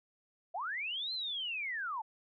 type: linear two-way sweep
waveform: sine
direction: up then down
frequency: 625 to 4177 to 823 Hz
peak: -35 dBFS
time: 0.54-2.02 s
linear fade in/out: 10 ms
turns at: 1.13 s
effects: none